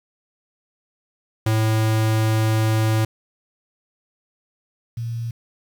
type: tone pair in turn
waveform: square / sine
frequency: 110 / 116.36 Hz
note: A2 / A#2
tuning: 0 / -3 cents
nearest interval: minor second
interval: 97 cents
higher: second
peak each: -17 / -24 dBFS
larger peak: first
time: 1.46-3.05 / 4.97-5.31 s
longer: first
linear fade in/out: 5 ms
effects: 8-bit